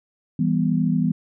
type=chord; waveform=sine; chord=E minor; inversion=none; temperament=equal with one note detuned; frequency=164.81 / 198.05 / 246.9 Hz; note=E3 / G3 / B3; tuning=0 / +18 / 0 cents; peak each=-21 / -23 / -22 dBFS; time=0.39-1.12 s; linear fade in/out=5 ms; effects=none